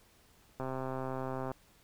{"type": "click train", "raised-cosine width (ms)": 1, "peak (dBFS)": -24, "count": 121, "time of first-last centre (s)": [0.6, 1.516], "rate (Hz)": 131, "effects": ["pink hiss -64 dBFS RMS until 1.83 s"]}